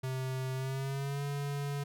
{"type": "tone with pitch glide", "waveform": "square", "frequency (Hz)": [130.5, 142.31], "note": ["C3", "C#3"], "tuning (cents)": [-4, 46], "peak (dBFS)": -34, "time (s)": [0.03, 1.84], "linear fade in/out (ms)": 10, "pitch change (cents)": 150, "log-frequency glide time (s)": [0.54, 1.23], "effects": []}